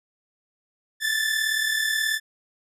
sawtooth tone pair together, 1733 / 1771.5 Hz, A6 / A6, -27 / +11 cents, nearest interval unison, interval 38 cents, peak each -22 / -21 dBFS, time 1-2.2 s, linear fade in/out 50 ms, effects resampled to 32000 Hz

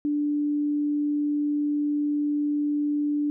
sine tone, 293.7 Hz, D4, in tune, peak -22 dBFS, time 0.05-3.3 s, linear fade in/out 0 ms, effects none

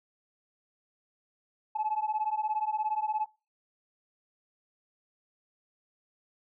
sine beating tone pair, 851 / 868 Hz, G#5 / A5, +42 / -24 cents, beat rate 17 Hz, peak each -30 / -30 dBFS, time 1.75-3.26 s, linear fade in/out 10 ms, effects noise-tail reverb RT60 0.3 s tail -23 dB re dry + tanh soft clip ceiling -22 dBFS

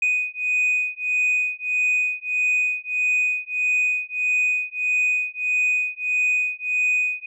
sine beating tone pair, 2489 / 2490.6 Hz, D#7 / D#7, 0 / +1 cents, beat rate 1.6 Hz, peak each -21 dBFS, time 0.02-7.26 s, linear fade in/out 5 ms, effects tanh soft clip ceiling -15 dBFS

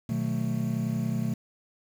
triangle chord, B dominant seventh, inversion none, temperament just, 123.47 / 154.34 / 185.21 / 222.2 Hz, B2 / D#3 / F#3 / A3, 0 / -14 / +2 / +17 cents, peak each -29 / -31 / -32 / -28 dBFS, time 0.09-1.34 s, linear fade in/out 5 ms, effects 8-bit

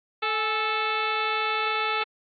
harmonic tone with a mistuned harmonic, 438.3 Hz, A4, 7 cents flat, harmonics 1 / 2 / 3 / 4 / 5 / 6 / 7 / 8 / 9 / 10, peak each -33 / -31 / -28 / -36 / -33 / -31 / -41 / -35 / -40 / -45 dBFS, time 0.22-2.04 s, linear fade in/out 10 ms, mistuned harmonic 2, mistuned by -67 cents, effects AAC 32 kbps

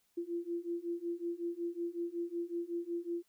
sine beating tone pair, 340 / 345.4 Hz, F4 / F4, -46 / -19 cents, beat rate 5.4 Hz, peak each -39 / -38 dBFS, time 0.17-3.23 s, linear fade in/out 10 ms, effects white hiss -75 dBFS RMS until 3.28 s

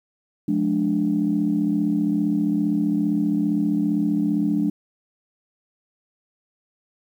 sine chord, D diminished, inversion first, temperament just, 176.2 / 211.4 / 293.7 Hz, F3 / Ab3 / D4, +16 / +31 / 0 cents, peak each -25 / -22 / -21 dBFS, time 0.48-4.7 s, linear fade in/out 5 ms, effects tanh soft clip ceiling -10 dBFS + 9-bit

